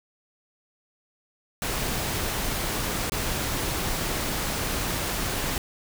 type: noise with dropouts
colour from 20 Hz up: pink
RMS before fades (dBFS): -28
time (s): 1.62-5.58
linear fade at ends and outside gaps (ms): 1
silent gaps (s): 3.097-3.12
effects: none